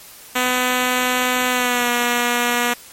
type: tone with pitch glide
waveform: 5% pulse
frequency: 251.1 to 241.4 Hz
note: B3 to B3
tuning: +29 to -39 cents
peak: -5 dBFS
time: 0.35-2.74 s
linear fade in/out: 10 ms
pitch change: -68 cents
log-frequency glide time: 1.5-1.9 s
effects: white hiss -41 dBFS RMS until 2.92 s + MP3 64 kbps